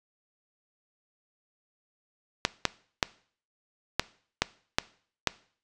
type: clicks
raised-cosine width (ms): 0.2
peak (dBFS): -4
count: 7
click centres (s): 2.451 / 2.653 / 3.028 / 3.996 / 4.42 / 4.785 / 5.273
effects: noise-tail reverb RT60 0.5 s tail -20 dB re dry + resampled to 22050 Hz